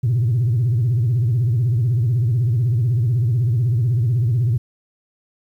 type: tone with vibrato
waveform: sine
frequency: 118.7 Hz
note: A#2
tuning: 32 cents sharp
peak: -13 dBFS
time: 0.03-4.58 s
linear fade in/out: 10 ms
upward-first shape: sine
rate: 16 Hz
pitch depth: 190 cents each way
effects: tanh soft clip ceiling -12 dBFS + 9-bit